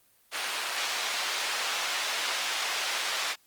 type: band-pass noise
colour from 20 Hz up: white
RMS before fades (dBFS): -31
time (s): 0.31-3.36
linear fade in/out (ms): 50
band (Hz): 690 to 4200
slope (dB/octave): 12
effects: white hiss -64 dBFS RMS until 3.46 s + Opus 32 kbps